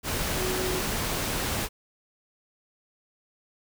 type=tone in noise; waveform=sine; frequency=370 Hz; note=F#4; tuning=in tune; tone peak=-30 dBFS; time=0.36-0.83 s; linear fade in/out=50 ms; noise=pink; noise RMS=-29 dBFS; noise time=0.03-1.69 s; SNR=-4 dB; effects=none